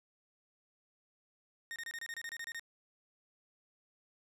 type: tone bursts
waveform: 40% pulse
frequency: 1846 Hz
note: A#6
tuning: 17 cents flat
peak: -39 dBFS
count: 12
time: 1.71-2.595 s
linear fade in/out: 0 ms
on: 49 ms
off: 27 ms
effects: low-pass 12000 Hz 12 dB/octave